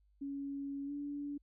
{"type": "tone with pitch glide", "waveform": "sine", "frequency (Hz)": [279.1, 287.4], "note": ["C#4", "D4"], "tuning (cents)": [12, -37], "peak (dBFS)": -38, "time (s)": [0.21, 1.38], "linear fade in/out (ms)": 10, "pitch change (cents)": 51, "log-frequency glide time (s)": [0.86, 0.91], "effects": ["added 50 Hz sine -67 dBFS peak until 1.42 s"]}